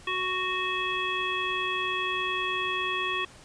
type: harmonic tone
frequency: 370 Hz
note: F#4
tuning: in tune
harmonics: 1 / 3 / 5 / 7 / 9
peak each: -36 / -31 / -34 / -32 / -34 dBFS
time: 0.07-3.25 s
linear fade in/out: 5 ms
effects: pink hiss -51 dBFS RMS until 3.44 s + resampled to 22050 Hz